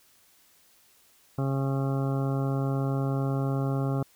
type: harmonic tone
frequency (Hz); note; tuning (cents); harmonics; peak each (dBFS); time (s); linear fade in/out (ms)
136.1; C#3; -31; 1 / 2 / 3 / 4 / 5 / 6 / 8 / 9 / 10; -26 / -32 / -36 / -38 / -40 / -42 / -44 / -45 / -46; 1.38-4.03; 5
effects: white hiss -61 dBFS RMS until 4.15 s